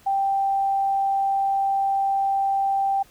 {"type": "tone", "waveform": "sine", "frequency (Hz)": 785, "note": "G5", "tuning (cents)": 2, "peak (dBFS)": -19, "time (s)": [0.06, 3.03], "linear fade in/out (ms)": 10, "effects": ["pink hiss -54 dBFS RMS until 3.1 s"]}